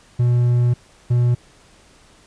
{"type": "tone pair in turn", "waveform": "triangle", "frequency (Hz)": [121.5, 121.5], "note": ["B2", "B2"], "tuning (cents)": [-28, -28], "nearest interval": "unison", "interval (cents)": 0, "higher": "neither", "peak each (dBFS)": -11, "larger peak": "neither", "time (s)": [[0.19, 0.74], [1.1, 1.35]], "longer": "first", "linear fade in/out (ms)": 10, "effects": ["pink hiss -51 dBFS RMS until 2.26 s", "resampled to 22050 Hz"]}